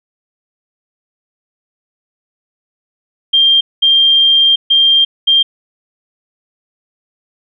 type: tone bursts at uneven times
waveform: sine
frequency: 3188 Hz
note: G7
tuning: 28 cents sharp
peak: -6 dBFS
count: 4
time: 3.33-3.61 / 3.82-4.56 / 4.7-5.05 / 5.27-5.43 s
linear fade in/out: 10 ms
effects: none